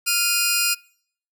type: tone pair together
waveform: 10% pulse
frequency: 1400 / 2475 Hz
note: F6 / D#7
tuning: +4 / -10 cents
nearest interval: minor seventh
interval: 986 cents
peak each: -15 / -11 dBFS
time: 0.06-0.75 s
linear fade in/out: 20 ms
effects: noise-tail reverb RT60 0.6 s tail -25 dB re dry